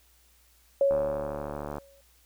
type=tone with exponential decay; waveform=sine; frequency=554.4 Hz; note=C#5; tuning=in tune; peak=-18 dBFS; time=0.81-2.01 s; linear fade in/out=2 ms; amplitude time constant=260 ms
type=click train; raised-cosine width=1 ms; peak=-21 dBFS; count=65; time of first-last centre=0.91-1.783 s; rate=73.3 Hz
effects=added 60 Hz sine -63 dBFS peak until 2.25 s + white hiss -63 dBFS RMS until 2.25 s